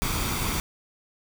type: noise with comb filter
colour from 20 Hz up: pink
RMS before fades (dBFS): -27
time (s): 0.02-0.6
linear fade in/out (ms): 0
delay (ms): 0.86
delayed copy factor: +0.5
effects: none